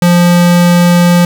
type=tone; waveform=square; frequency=174.9 Hz; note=F3; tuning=3 cents sharp; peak=-5 dBFS; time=0.02-1.25 s; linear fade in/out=2 ms; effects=none